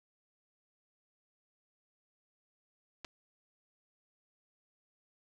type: clicks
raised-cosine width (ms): 0.2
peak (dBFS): -27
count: 2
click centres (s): 3.046 / 3.049
effects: 11-bit